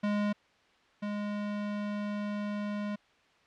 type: tone pair in turn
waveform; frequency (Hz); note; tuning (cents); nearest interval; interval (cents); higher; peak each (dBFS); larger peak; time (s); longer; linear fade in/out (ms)
square; 206.7 / 206.7; G#3 / G#3; -8 / -8; unison; 0; neither; -28 / -33; first; 0.03-0.33 / 1.02-2.96; second; 10
effects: white hiss -64 dBFS RMS until 3.46 s + low-pass 3000 Hz 12 dB/octave